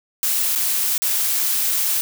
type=noise with dropouts; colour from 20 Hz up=blue; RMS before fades=-20 dBFS; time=0.23-2.01 s; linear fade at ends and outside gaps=0 ms; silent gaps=0.551-0.558 / 0.979-1.02 s; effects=none